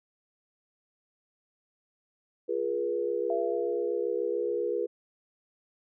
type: chord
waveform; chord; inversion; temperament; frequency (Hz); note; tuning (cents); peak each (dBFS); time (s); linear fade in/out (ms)
sine; F diminished; none; equal with one note detuned; 349.2 / 415.3 / 482.6; F4 / Ab4 / Cb5; 0 / 0 / -40; -34 / -31 / -30; 2.48-4.87; 20
type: tone with exponential decay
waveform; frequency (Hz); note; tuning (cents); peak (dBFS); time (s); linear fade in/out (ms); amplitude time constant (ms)
sine; 673; E5; +36; -28; 3.3-4.55; 2; 270
effects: none